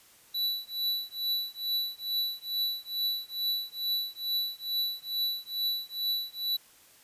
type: tone with tremolo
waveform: square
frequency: 3951 Hz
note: B7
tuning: in tune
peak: -26 dBFS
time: 0.34-6.57 s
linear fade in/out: 10 ms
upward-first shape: triangle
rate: 2.3 Hz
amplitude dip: 100%
effects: white hiss -58 dBFS RMS until 7.03 s + resampled to 32000 Hz